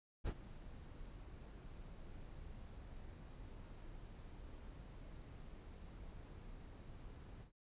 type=noise with ADSR envelope; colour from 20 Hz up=brown; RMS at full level=-37 dBFS; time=0.24-7.52 s; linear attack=40 ms; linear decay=52 ms; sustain=-16 dB; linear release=120 ms; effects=resampled to 8000 Hz